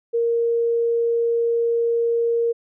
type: tone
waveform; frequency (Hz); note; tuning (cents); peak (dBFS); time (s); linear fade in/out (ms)
sine; 466.2; A#4; 0; -17; 0.13-2.53; 20
effects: none